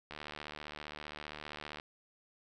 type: click train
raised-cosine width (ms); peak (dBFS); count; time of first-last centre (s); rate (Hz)
0.3; -27; 128; 0.11-1.799; 75.2
effects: none